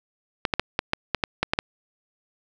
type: clicks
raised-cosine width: 0.3 ms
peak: -5 dBFS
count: 10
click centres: 0.452 / 0.538 / 0.596 / 0.791 / 0.934 / 1.147 / 1.238 / 1.43 / 1.535 / 1.589 s
effects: none